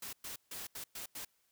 white noise bursts at uneven times, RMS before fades -44 dBFS, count 6, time 0.02-0.13 / 0.24-0.36 / 0.51-0.67 / 0.75-0.84 / 0.95-1.06 / 1.15-1.25 s, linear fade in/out 5 ms, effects white hiss -75 dBFS RMS until 1.51 s

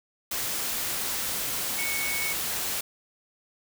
sine tone in noise, 2217 Hz, C#7, in tune, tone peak -30 dBFS, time 1.78-2.33 s, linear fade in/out 5 ms, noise white, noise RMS -30 dBFS, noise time 0.31-2.81 s, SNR -3 dB, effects none

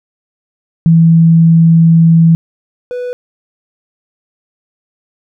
sine / triangle tone pair in turn, 164.81 / 493.9 Hz, E3 / B4, 0 / 0 cents, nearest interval octave + perfect fifth, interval 1900 cents, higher second, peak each -3 / -15 dBFS, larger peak first, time 0.86-2.35 / 2.91-3.13 s, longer first, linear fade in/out 0 ms, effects none

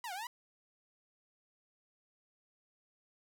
sawtooth linear two-way sweep, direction down then up, 1005 to 700 to 1005 Hz, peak -36 dBFS, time 0.04-0.27 s, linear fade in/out 2 ms, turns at 0.13 s, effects none

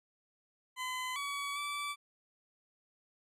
20% pulse tone with pitch steps, 1017 / 1134 / 1158 Hz, C6 / C#6 / D6, -50 / +39 / -25 cents, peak -31 dBFS, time 0.76-1.96 s, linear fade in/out 50 ms, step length 400 ms, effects low-pass 12000 Hz 12 dB/octave

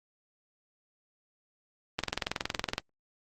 click train, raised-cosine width 0.2 ms, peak -11 dBFS, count 18, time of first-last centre 1.99-2.781 s, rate 21.5 Hz, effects Opus 24 kbps

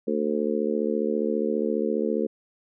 harmonic tone, 74.8 Hz, D2, 32 cents sharp, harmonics 3 / 4 / 5 / 6 / 7, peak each -28 / -31 / -29 / -27 / -32 dBFS, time 0.07-2.27 s, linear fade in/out 10 ms, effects none

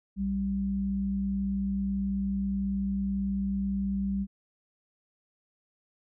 sine tone pair together, 61.74 / 196.01 Hz, B1 / G3, 0 / 0 cents, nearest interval octave + minor sixth, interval 2000 cents, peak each -36 / -27 dBFS, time 0.16-4.27 s, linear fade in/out 50 ms, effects none

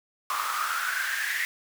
pink noise with high-pass filter sweep, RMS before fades -29 dBFS, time 0.3-1.45 s, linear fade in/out 0 ms, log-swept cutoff 1100 to 1900 Hz, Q 8.9, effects none

